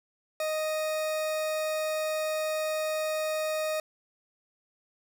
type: tone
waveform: 40% pulse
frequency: 622.3 Hz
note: D#5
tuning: in tune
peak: -27 dBFS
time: 0.4-3.8 s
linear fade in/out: 2 ms
effects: none